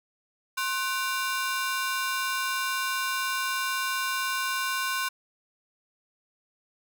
sawtooth ring-modulated tone, 1283 Hz, E6, 47 cents flat, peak -20 dBFS, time 0.57-5.09 s, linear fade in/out 10 ms, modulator 220 Hz, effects none

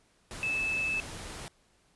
sine tone in noise, 2618 Hz, E7, 13 cents flat, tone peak -28 dBFS, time 0.43-1 s, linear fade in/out 0 ms, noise pink, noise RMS -42 dBFS, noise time 0.31-1.48 s, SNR +11 dB, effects pink hiss -67 dBFS RMS until 1.95 s + resampled to 24000 Hz

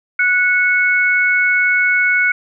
sine tone pair together, 1472 / 2206 Hz, F#6 / C#7, -9 / -9 cents, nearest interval perfect fifth, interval 700 cents, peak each -14 dBFS, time 0.19-2.32 s, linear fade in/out 5 ms, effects none

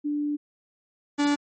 sine / 45% pulse tone pair in turn, 293.9 / 289.5 Hz, D4 / D4, +1 / -25 cents, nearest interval unison, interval 26 cents, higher first, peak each -24 / -20 dBFS, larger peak second, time 0.04-0.37 / 1.18-1.36 s, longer first, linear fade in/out 20 ms, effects MP3 32 kbps

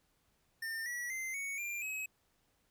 square tone with pitch steps, 1807 / 1936.7 / 2076 / 2225 / 2384 / 2555 Hz, A6 / B6 / C7 / C#7 / D7 / D#7, +46 / -34 / -14 / +6 / +25 / +45 cents, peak -38 dBFS, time 0.62-2.06 s, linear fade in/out 5 ms, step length 240 ms, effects pink hiss -75 dBFS RMS until 2.7 s

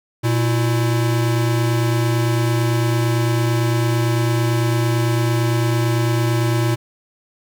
square tone pair together, 119.24 / 328.8 Hz, A#2 / E4, +40 / -4 cents, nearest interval octave + tritone, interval 1756 cents, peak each -17 / -24 dBFS, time 0.23-6.76 s, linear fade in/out 20 ms, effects none

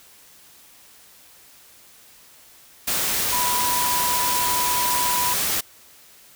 sine tone in noise, 983 Hz, B5, 8 cents flat, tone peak -23 dBFS, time 3.32-5.34 s, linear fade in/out 10 ms, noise white, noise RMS -23 dBFS, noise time 2.87-5.61 s, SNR -3 dB, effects white hiss -50 dBFS RMS until 6.35 s

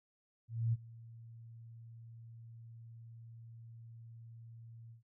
sine tone with ADSR envelope, 114.9 Hz, A#2, 25 cents flat, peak -28 dBFS, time 0.48-5.03 s, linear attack 250 ms, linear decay 32 ms, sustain -22 dB, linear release 120 ms, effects none

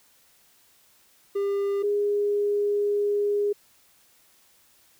triangle / sine tone pair in turn, 400 / 410.3 Hz, G4 / G#4, +35 / -21 cents, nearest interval unison, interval 44 cents, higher second, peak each -21 dBFS, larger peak neither, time 1.35-1.83 / 1.83-3.53 s, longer second, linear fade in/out 10 ms, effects white hiss -60 dBFS RMS until 4.99 s

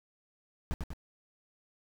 brown noise with echo, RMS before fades -31 dBFS, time 0.71-0.74 s, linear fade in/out 0 ms, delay 97 ms, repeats 2, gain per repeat -4 dB, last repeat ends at 0.934 s, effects none

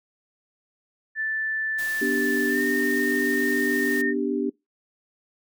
sine tone with pitch glide, 1760 to 1830.5 Hz, A6 to A#6, 0 to -32 cents, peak -24 dBFS, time 1.15-4.14 s, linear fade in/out 50 ms, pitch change +68 cents, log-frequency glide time 2.48-2.63 s
white noise, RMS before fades -38 dBFS, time 1.78-4.02 s, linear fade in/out 10 ms
sine chord, G major, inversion first, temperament equal, 246.9 / 293.7 / 392 Hz, B3 / D4 / G4, 0 / 0 / 0 cents, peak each -27 / -26 / -27 dBFS, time 2.01-4.5 s, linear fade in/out 10 ms
effects noise-tail reverb RT60 0.2 s tail -23 dB re dry

